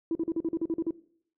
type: tone bursts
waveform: sine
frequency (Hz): 329.6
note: E4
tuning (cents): 0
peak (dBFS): -24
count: 10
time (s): 0.11-0.908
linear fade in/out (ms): 2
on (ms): 42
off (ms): 42
effects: noise-tail reverb RT60 0.6 s tail -19 dB re dry + tanh soft clip ceiling -21 dBFS